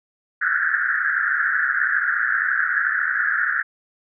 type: band-pass noise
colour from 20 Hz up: pink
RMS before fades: -21 dBFS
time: 0.41-3.63 s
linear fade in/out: 10 ms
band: 1400 to 1800 Hz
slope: 96 dB/octave
effects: none